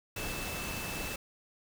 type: tone in noise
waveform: sine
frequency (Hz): 2637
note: E7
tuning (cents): 0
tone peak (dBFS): -42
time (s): 0.16-1.16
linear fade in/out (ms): 5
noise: pink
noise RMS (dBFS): -38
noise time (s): 0.16-1.16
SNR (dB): -7
effects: none